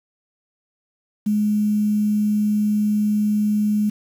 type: tone with quantisation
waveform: sine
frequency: 210 Hz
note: G#3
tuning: 19 cents sharp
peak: -16 dBFS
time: 1.26-3.9 s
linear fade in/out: 10 ms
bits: 7
effects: none